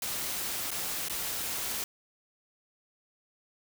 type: noise with dropouts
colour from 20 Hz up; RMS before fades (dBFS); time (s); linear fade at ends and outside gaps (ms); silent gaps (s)
white; -34; 0.02-1.84; 2; 0.707-0.714 / 1.085-1.097
effects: none